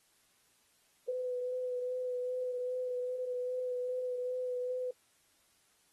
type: tone with vibrato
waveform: sine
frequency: 501 Hz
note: B4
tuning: 25 cents sharp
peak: -33 dBFS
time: 1.08-4.91 s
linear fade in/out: 5 ms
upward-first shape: sine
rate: 2.5 Hz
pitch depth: 18 cents each way
effects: white hiss -70 dBFS RMS until 5.92 s + AAC 32 kbps